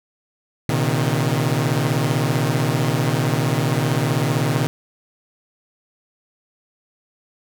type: tone cluster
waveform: sawtooth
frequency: 119.2 / 134.7 / 155.1 Hz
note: A#2 / C#3 / D#3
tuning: +39 / -49 / -5 cents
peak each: -18 dBFS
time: 0.69-4.67 s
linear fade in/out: 0 ms
effects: none

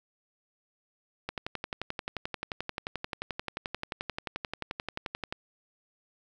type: click train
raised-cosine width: 0.3 ms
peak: -17 dBFS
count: 47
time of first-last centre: 1.29-5.325 s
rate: 11.4 Hz
effects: 9-bit

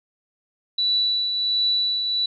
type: tone with tremolo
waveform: sine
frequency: 3951 Hz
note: B7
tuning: in tune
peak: -17 dBFS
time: 0.78-2.26 s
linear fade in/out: 5 ms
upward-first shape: triangle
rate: 1.4 Hz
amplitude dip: 45%
effects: none

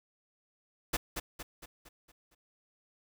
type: noise with echo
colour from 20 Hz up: pink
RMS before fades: -30 dBFS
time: 0.93-0.97 s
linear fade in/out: 10 ms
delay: 230 ms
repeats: 6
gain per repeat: -6 dB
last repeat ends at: 2.35 s
effects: none

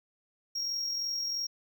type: tone with amplitude modulation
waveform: triangle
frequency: 5588 Hz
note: F8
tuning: in tune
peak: -28 dBFS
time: 0.55-1.47 s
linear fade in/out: 10 ms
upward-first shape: sine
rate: 43 Hz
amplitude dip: 35%
effects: none

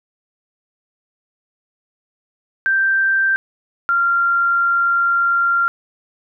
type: tone pair in turn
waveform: sine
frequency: 1568 / 1384.4 Hz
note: G6 / F6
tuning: 0 / -16 cents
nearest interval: major second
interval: 216 cents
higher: first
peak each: -13 dBFS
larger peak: neither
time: 2.66-3.36 / 3.89-5.68 s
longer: second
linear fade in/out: 0 ms
effects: none

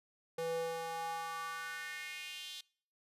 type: tone with high-pass filter sweep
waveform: square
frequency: 164.81 Hz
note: E3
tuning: in tune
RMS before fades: -41 dBFS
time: 0.38-2.61 s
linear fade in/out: 5 ms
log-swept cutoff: 410 to 3600 Hz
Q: 3.6
effects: noise-tail reverb RT60 0.5 s tail -24 dB re dry + resampled to 32000 Hz

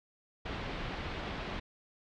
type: low-pass noise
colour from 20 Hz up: pink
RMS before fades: -39 dBFS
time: 0.45-1.6 s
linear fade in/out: 10 ms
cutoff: 3700 Hz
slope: 24 dB/octave
effects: none

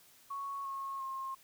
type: tone with pitch steps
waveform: sine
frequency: 1108.7 / 1088.4 / 1068.5 Hz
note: C#6 / C#6 / C6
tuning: 0 / -32 / +36 cents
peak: -37 dBFS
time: 0.3-1.35 s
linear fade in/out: 10 ms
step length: 350 ms
effects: white hiss -62 dBFS RMS until 1.43 s

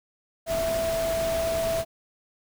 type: tone in noise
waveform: sine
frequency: 659.3 Hz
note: E5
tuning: in tune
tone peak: -24 dBFS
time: 0.46-1.85 s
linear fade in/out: 50 ms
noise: pink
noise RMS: -33 dBFS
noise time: 0.46-1.85 s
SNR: +6 dB
effects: none

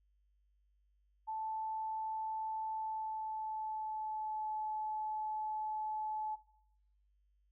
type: tone with pitch glide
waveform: sine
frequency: 877 to 861.9 Hz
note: A5 to A5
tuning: -6 to -36 cents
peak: -37 dBFS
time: 1.27-6.36 s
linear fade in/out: 20 ms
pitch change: -30 cents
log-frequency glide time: 2.7-4.51 s
effects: noise-tail reverb RT60 0.8 s tail -19 dB re dry + added 50 Hz sine -70 dBFS peak until 7.51 s

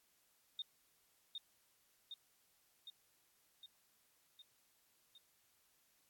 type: tone with echo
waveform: sine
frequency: 3672 Hz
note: A#7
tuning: 27 cents flat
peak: -40 dBFS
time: 0.59-0.62 s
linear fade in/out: 2 ms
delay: 760 ms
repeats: 6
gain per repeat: -3 dB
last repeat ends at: 5.18 s
effects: white hiss -75 dBFS RMS until 6.09 s + AAC 64 kbps

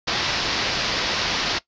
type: low-pass noise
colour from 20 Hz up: white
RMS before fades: -24 dBFS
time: 0.07-1.59 s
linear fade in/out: 10 ms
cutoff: 5400 Hz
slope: 48 dB/octave
effects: noise-tail reverb RT60 0.1 s tail -18 dB re dry + resampled to 16000 Hz

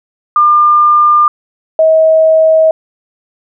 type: tone pair in turn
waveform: sine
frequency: 1200 / 638.1 Hz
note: D6 / D#5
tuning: +37 / +44 cents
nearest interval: major seventh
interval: 1093 cents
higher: first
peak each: -4 dBFS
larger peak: neither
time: 0.36-1.28 / 1.79-2.71 s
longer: neither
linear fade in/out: 2 ms
effects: none

